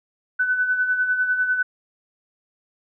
sine tone with tremolo, 1501 Hz, F#6, 24 cents sharp, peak -16 dBFS, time 0.39-1.63 s, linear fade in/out 10 ms, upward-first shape sine, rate 10 Hz, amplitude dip 55%, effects none

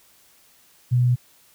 sine tone, 123.47 Hz, B2, in tune, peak -15 dBFS, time 0.91-1.16 s, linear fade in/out 20 ms, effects white hiss -56 dBFS RMS until 1.54 s

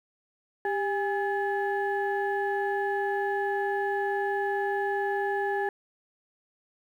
sine tone cluster, 396.7 / 818 / 1716 Hz, G4 / G#5 / A6, +21 / -26 / -44 cents, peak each -28 / -29 / -32 dBFS, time 0.65-5.69 s, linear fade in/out 2 ms, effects tanh soft clip ceiling -18 dBFS + 10-bit

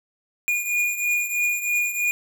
square beating tone pair, 2435 / 2438.1 Hz, D#7 / D#7, -38 / -36 cents, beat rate 3.1 Hz, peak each -23 / -28 dBFS, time 0.48-2.11 s, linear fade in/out 0 ms, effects none

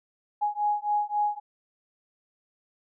sine beating tone pair, 830.6 / 834.3 Hz, G#5 / G#5, 0 / +8 cents, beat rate 3.7 Hz, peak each -27 dBFS, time 0.41-1.4 s, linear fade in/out 20 ms, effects none

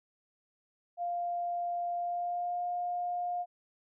sine tone with pitch glide, 698.5 to 708.7 Hz, F5 to F5, 0 to +25 cents, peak -31 dBFS, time 0.97-3.46 s, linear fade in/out 50 ms, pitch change +25 cents, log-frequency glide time 1.96-2.64 s, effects none

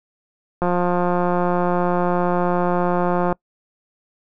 click train, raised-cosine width 1 ms, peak -7 dBFS, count 480, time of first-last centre 0.62-3.326 s, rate 177 Hz, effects noise-tail reverb RT60 0.1 s tail -25 dB re dry

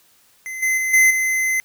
square tone with level steps, 2053 Hz, C7, 33 cents flat, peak -28 / -17 / -20 / -11 / -18 dBFS, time 0.46-1.6 s, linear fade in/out 0 ms, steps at 0.62 / 0.77 / 0.93 / 1.1 s, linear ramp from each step 10 ms, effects white hiss -56 dBFS RMS until 1.64 s

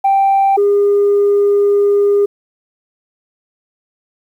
sine tone pair in turn, 784 / 405.8 Hz, G5 / G#4, 0 / -40 cents, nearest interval major seventh, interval 1140 cents, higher first, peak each -7 dBFS, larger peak neither, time 0.04-0.57 / 0.57-2.26 s, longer second, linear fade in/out 10 ms, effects tanh soft clip ceiling -6 dBFS + 8-bit

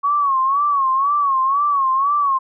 sine tone with vibrato, 1108.7 Hz, C#6, in tune, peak -14 dBFS, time 0.03-2.39 s, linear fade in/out 20 ms, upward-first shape sine, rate 2 Hz, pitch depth 100 cents each way, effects none

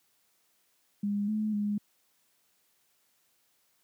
sine tone with pitch steps, 203.8 / 214.5 / 206.6 Hz, G#3 / A3 / G#3, -32 / -44 / -9 cents, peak -27 dBFS, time 1.03-1.78 s, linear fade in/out 5 ms, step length 250 ms, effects white hiss -71 dBFS RMS until 3.83 s + high-pass 100 Hz 12 dB/octave

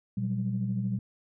sine tone cluster, 120.3 / 181.6 / 194.6 Hz, B2 / F#3 / G3, -45 / -32 / -12 cents, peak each -30 / -36 / -30 dBFS, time 0.17-0.99 s, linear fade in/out 5 ms, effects tanh soft clip ceiling -18 dBFS

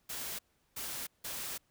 white noise bursts at uneven times, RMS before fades -40 dBFS, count 3, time 0.09-0.39 / 0.76-1.07 / 1.24-1.58 s, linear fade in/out 10 ms, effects pink hiss -74 dBFS RMS until 1.7 s

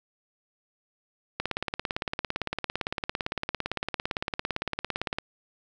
click train, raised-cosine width 0.3 ms, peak -12 dBFS, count 68, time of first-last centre 1.4-5.185 s, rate 17.7 Hz, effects none

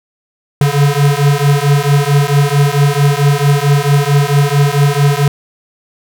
square beating tone pair, 140.7 / 145.2 Hz, C#3 / D3, +26 / -19 cents, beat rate 4.5 Hz, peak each -12 dBFS, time 0.61-5.28 s, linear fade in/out 2 ms, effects none

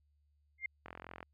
sine tone with exponential growth, 2111 Hz, C7, 15 cents sharp, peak -31 dBFS, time 0.58-0.66 s, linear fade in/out 5 ms, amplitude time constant 17 ms
click train, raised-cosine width 0.5 ms, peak -31 dBFS, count 17, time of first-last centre 0.86-1.229 s, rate 43.4 Hz
effects added 73 Hz sine -70 dBFS peak until 1.33 s

